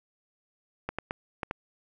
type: clicks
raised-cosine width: 0.5 ms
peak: -16 dBFS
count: 5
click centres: 0.89 / 0.986 / 1.109 / 1.432 / 1.511 s
effects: none